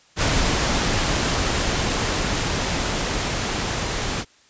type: noise with level ramp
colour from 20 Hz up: pink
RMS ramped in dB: -20 to -25 dBFS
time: 0.16-4.25 s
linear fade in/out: 50 ms
effects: white hiss -55 dBFS RMS until 4.49 s + resampled to 16000 Hz